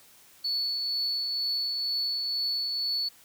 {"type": "tone with tremolo", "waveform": "sine", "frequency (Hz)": 4435, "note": "C#8", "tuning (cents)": 0, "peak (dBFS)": -24, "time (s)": [0.44, 3.09], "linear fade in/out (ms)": 10, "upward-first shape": "triangle", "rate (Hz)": 2.1, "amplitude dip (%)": 35, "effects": ["tanh soft clip ceiling -23 dBFS", "white hiss -56 dBFS RMS until 3.24 s"]}